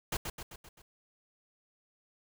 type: noise with echo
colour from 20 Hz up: pink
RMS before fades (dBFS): -33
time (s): 0.12-0.17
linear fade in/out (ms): 5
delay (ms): 130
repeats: 5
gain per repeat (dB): -5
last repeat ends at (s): 0.82
effects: none